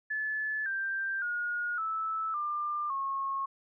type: tone with pitch steps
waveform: sine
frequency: 1729 / 1576.4 / 1437.2 / 1310.3 / 1194.7 / 1089.2 Hz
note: A6 / G6 / F6 / E6 / D6 / C#6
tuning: -31 / +9 / +49 / -11 / +29 / -31 cents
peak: -30 dBFS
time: 0.1-3.46 s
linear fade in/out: 10 ms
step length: 560 ms
effects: none